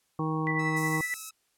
harmonic tone, 157.6 Hz, D#3, 23 cents sharp, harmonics 1 / 2 / 3 / 5 / 6 / 7, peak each -30 / -32 / -37 / -39 / -40 / -35 dBFS, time 0.19-1.01 s, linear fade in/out 2 ms
sine tone with tremolo, 1975.5 Hz, B6, in tune, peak -27 dBFS, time 0.47-1.14 s, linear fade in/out 0 ms, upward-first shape sine, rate 11 Hz, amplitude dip 60%
10% pulse tone with vibrato, 1300 Hz, E6, 24 cents flat, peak -37 dBFS, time 0.59-1.31 s, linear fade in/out 5 ms, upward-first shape triangle, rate 4.2 Hz, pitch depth 11 cents each way
white high-pass noise, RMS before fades -39 dBFS, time 0.76-1.3 s, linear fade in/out 10 ms, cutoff 5400 Hz, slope 48 dB/octave
effects white hiss -72 dBFS RMS until 1.57 s + low-pass 12000 Hz 12 dB/octave

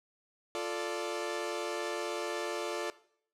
sawtooth chord, D minor, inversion first, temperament equal, 349.2 / 440 / 587.3 Hz, F4 / A4 / D5, 0 / 0 / 0 cents, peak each -34 dBFS, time 0.55-2.9 s, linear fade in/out 0 ms, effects noise-tail reverb RT60 0.6 s tail -18 dB re dry + low-pass 9000 Hz 12 dB/octave

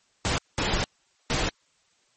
pink noise bursts at uneven times, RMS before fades -25 dBFS, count 3, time 0.25-0.38 / 0.58-0.84 / 1.3-1.49 s, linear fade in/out 0 ms, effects white hiss -66 dBFS RMS until 2.16 s + MP3 32 kbps

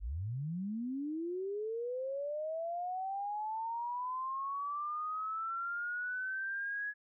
sine linear sweep, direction up, 43.65 to 1684 Hz, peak -35 dBFS, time 0-6.94 s, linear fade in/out 50 ms, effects none

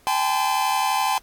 45% pulse tone cluster, 790 / 862 / 1023 Hz, G5 / A5 / C6, +13 / -36 / -39 cents, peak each -24 dBFS, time 0.07-1.18 s, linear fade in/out 0 ms, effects pink hiss -56 dBFS RMS until 1.22 s + AAC 64 kbps

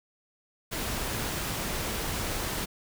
pink noise, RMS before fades -32 dBFS, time 0.71-2.66 s, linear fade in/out 20 ms, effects none

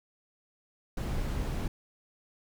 brown noise, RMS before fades -32 dBFS, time 0.97-1.68 s, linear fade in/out 5 ms, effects none

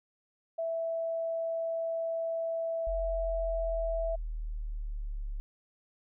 sine tone, 659.3 Hz, E5, in tune, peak -30 dBFS, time 0.58-4.16 s, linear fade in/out 10 ms
sine exponential sweep, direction down, 44.92 to 35.21 Hz, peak -33 dBFS, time 2.87-5.4 s, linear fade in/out 0 ms
effects none

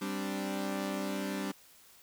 sawtooth chord, G suspended fourth, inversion none, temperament equal, 196 / 261.6 / 293.7 Hz, G3 / C4 / D4, 0 / 0 / 0 cents, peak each -32 / -37 / -34 dBFS, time 0.01-1.52 s, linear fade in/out 10 ms, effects white hiss -59 dBFS RMS until 2.02 s

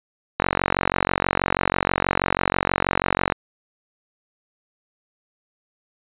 click train, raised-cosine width 0.5 ms, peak -3 dBFS, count 136, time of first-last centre 0.4-3.322 s, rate 46.2 Hz, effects resampled to 8000 Hz

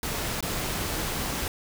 pink noise with dropouts, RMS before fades -30 dBFS, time 0.03-1.48 s, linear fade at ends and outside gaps 1 ms, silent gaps 0.407-0.426 s, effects none

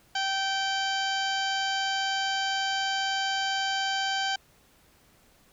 harmonic tone, 777 Hz, G5, 16 cents flat, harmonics 1 / 2 / 3 / 4 / 5 / 6 / 7 / 8 / 9, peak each -30 / -31 / -40 / -32 / -43 / -36 / -44 / -46 / -44 dBFS, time 0.15-4.36 s, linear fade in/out 5 ms, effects pink hiss -61 dBFS RMS until 5.52 s

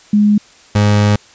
sine / 30% pulse tone pair in turn, 208.1 / 103.85 Hz, G#3 / G#2, +4 / 0 cents, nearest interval octave, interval 1204 cents, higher first, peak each -7 / -6 dBFS, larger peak second, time 0.13-0.38 / 0.75-1.16 s, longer second, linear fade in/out 5 ms, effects white hiss -44 dBFS RMS until 1.34 s + resampled to 16000 Hz

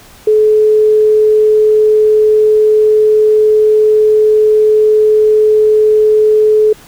sine tone, 429 Hz, A4, 44 cents flat, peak -5 dBFS, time 0.27-6.73 s, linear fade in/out 5 ms, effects pink hiss -39 dBFS RMS until 6.87 s

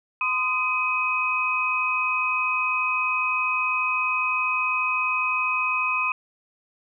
sine tone cluster, 1025 / 1240 / 2523 Hz, C6 / D#6 / D#7, -36 / -6 / +23 cents, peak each -27 / -29 / -23 dBFS, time 0.21-6.12 s, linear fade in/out 2 ms, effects none

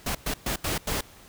pink noise bursts at uneven times, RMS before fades -28 dBFS, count 5, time 0.06-0.15 / 0.26-0.34 / 0.46-0.56 / 0.64-0.78 / 0.87-1.01 s, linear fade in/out 5 ms, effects pink hiss -51 dBFS RMS until 1.28 s

